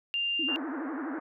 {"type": "tone", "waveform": "sine", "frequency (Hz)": 2794, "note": "F7", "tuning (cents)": 0, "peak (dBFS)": -27, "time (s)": [0.14, 0.56], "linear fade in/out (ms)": 0}
{"type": "tone with vibrato", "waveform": "sine", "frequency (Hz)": 293.7, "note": "D4", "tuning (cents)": 0, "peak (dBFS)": -33, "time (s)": [0.39, 1.19], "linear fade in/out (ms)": 5, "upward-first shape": "sine", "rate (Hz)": 12, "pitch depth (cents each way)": 220}
{"type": "band-pass noise", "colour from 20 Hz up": "white", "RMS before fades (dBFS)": -41, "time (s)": [0.48, 1.2], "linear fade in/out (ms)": 10, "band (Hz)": [320, 1700], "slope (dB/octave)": 48}
{"effects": []}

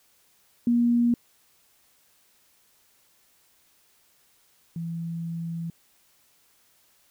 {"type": "tone pair in turn", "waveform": "sine", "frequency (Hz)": [238, 166.98], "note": ["A#3", "E3"], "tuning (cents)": [36, 23], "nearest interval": "tritone", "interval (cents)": 613, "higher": "first", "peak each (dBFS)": [-18, -29], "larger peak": "first", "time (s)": [[0.67, 1.14], [4.76, 5.7]], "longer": "second", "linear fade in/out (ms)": 2, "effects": ["white hiss -63 dBFS RMS until 7.1 s"]}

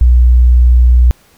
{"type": "tone", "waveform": "sine", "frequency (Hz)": 61, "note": "B1", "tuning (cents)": -21, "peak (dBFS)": -3, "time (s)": [0.01, 1.11], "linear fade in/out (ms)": 0, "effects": ["pink hiss -48 dBFS RMS until 1.37 s"]}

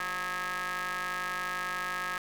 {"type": "ring-modulated tone", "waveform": "sawtooth", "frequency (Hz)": 185.7, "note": "F#3", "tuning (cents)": 7, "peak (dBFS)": -25, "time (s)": [0, 2.18], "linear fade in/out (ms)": 2, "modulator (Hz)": 1460, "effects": []}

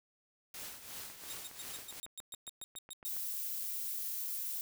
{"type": "noise with tremolo", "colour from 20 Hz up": "white", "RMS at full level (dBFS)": -44, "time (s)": [0.54, 2], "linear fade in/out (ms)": 2, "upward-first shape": "triangle", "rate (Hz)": 2.8, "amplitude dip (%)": 70}
{"type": "click train", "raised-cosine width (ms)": 0.5, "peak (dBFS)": -38, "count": 16, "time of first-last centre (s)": [1.1, 3.166], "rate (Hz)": 7.26}
{"type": "tone bursts", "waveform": "15% pulse", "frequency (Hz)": 3729, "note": "A#7", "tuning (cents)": 0, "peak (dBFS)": -36, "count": 13, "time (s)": [1.3, 3.078], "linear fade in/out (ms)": 0, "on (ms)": 26, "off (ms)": 120}
{"type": "noise", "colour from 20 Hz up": "violet", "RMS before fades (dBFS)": -39, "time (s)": [3.05, 4.61], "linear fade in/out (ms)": 0}
{"effects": []}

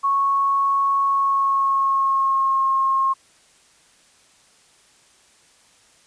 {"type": "tone with pitch glide", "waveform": "sine", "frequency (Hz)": [1104, 1075.1], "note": ["C#6", "C6"], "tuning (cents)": [-7, 47], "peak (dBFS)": -16, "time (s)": [0.03, 3.14], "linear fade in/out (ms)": 20, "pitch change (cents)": -46, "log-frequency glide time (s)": [1.03, 2.66], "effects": ["white hiss -55 dBFS RMS until 6.06 s", "resampled to 22050 Hz"]}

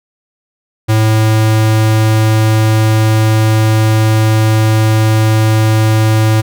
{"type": "tone", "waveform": "square", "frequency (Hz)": 109.5, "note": "A2", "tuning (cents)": -8, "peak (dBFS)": -8, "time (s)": [0.88, 6.42], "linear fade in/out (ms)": 20, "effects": []}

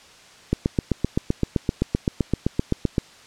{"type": "click train", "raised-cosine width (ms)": 3, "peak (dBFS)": -6, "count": 20, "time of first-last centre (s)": [0.53, 2.982], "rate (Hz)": 7.75, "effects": ["white hiss -48 dBFS RMS until 3.26 s", "low-pass 6000 Hz 12 dB/octave"]}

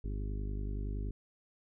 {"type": "harmonic tone", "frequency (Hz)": 50.6, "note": "G#1", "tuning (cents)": -44, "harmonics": [1, 2, 3, 4, 5, 6, 7, 8], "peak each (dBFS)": [-35, -42, -50, -49, -49, -52, -55, -52], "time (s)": [0.04, 1.11], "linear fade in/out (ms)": 5, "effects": []}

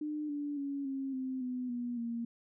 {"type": "tone with pitch steps", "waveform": "sine", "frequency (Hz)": [301.2, 290.4, 280.1, 270, 260.4, 251.1, 242.1, 233.5], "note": ["D4", "D4", "C#4", "C#4", "C4", "B3", "B3", "A#3"], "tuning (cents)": [44, -19, 18, -45, -8, 29, -34, 3], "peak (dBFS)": -34, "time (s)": [0.01, 2.25], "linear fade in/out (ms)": 5, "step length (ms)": 280, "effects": []}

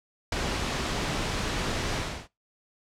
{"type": "noise with ADSR envelope", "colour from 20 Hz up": "pink", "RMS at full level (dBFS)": -25, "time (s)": [0.32, 2.28], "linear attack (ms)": 4, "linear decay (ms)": 9, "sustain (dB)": -4, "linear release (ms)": 310, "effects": ["noise-tail reverb RT60 0.2 s tail -21 dB re dry", "low-pass 6000 Hz 12 dB/octave"]}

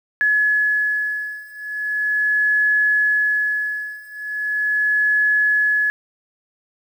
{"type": "beating tone pair", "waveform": "sine", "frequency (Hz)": [1700, 1700.39], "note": ["G#6", "G#6"], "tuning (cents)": [40, 40], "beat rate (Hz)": 0.39, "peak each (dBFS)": [-20, -19], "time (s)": [0.21, 5.9], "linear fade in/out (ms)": 0, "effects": ["8-bit"]}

